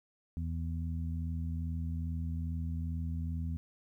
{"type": "harmonic tone", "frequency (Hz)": 82.41, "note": "E2", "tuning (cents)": 0, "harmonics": [1, 2, 3], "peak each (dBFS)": [-34, -40, -44], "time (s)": [0.37, 3.57], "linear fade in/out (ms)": 0, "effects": ["12-bit"]}